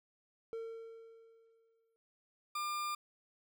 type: tone with exponential decay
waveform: triangle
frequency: 454.1 Hz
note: A#4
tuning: 45 cents flat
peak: -36 dBFS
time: 0.53-1.96 s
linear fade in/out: 0 ms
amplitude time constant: 310 ms
type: tone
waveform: 40% pulse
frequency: 1200 Hz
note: D6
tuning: 37 cents sharp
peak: -35 dBFS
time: 2.55-2.95 s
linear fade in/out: 5 ms
effects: none